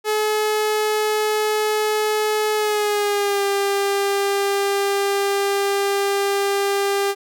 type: tone with pitch glide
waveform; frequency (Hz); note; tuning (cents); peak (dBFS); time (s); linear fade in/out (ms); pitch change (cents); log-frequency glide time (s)
sawtooth; 427.3 to 398.7; G#4 to G4; +49 to +29; -14; 0.04-7.15; 50; -120; 2.55-3.44
effects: none